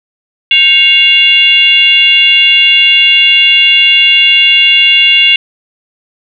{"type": "tone with frequency modulation", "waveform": "sine", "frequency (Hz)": 2794, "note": "F7", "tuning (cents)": 0, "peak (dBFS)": -3, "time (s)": [0.51, 5.36], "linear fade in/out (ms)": 2, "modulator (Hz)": 614, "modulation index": 0.82, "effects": []}